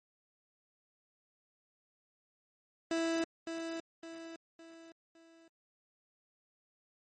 30% pulse tone with echo, 329.6 Hz, E4, in tune, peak -28 dBFS, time 2.91-3.24 s, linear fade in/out 2 ms, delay 560 ms, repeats 4, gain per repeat -7 dB, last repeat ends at 5.48 s, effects MP3 32 kbps

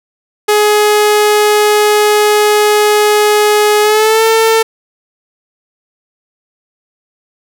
sawtooth tone with pitch glide, 420 to 447.6 Hz, G#4 to A4, +19 to +30 cents, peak -3 dBFS, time 0.48-4.63 s, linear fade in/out 10 ms, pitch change +111 cents, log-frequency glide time 3.82-4.23 s, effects none

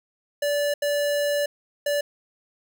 square tone bursts at uneven times, 580 Hz, D5, 22 cents flat, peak -22 dBFS, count 3, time 0.42-0.74 / 0.82-1.46 / 1.86-2.01 s, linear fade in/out 5 ms, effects none

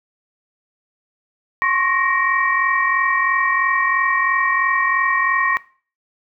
sine tone cluster, 1065 / 1108 / 1871 / 2305 Hz, C6 / C#6 / A#6 / D7, +30 / -1 / +6 / -33 cents, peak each -21 / -21 / -18 / -27 dBFS, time 1.62-5.57 s, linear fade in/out 0 ms, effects noise-tail reverb RT60 0.4 s tail -19 dB re dry

